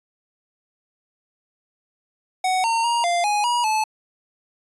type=tone with pitch steps; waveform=square; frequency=745 / 914 / 942 / 695 / 831 / 961 / 867 Hz; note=F#5 / A#5 / A#5 / F5 / G#5 / B5 / A5; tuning=+12 / -34 / +18 / -9 / +1 / -48 / -26 cents; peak=-19 dBFS; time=2.44-3.84 s; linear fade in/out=5 ms; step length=200 ms; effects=resampled to 24000 Hz